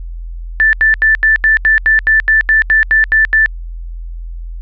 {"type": "tone bursts", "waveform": "sine", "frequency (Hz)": 1763, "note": "A6", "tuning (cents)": 3, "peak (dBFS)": -6, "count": 14, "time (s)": [0.6, 3.46], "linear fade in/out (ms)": 0, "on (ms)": 130, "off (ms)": 80, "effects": ["added 42 Hz sine -22 dBFS peak until 4.61 s", "resampled to 11025 Hz"]}